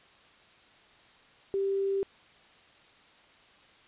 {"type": "tone with quantisation", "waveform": "sine", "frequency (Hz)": 392, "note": "G4", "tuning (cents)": 0, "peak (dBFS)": -26, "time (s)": [1.54, 2.03], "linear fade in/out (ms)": 0, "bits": 9, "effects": ["white hiss -58 dBFS RMS until 3.87 s", "resampled to 8000 Hz"]}